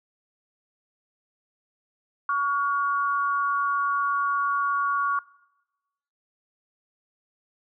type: tone pair together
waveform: sine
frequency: 1127.1 / 1425 Hz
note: C#6 / F6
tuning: +28 / +34 cents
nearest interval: major third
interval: 406 cents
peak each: -23 / -27 dBFS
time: 2.29-5.19 s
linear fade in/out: 2 ms
effects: noise-tail reverb RT60 1.0 s tail -21 dB re dry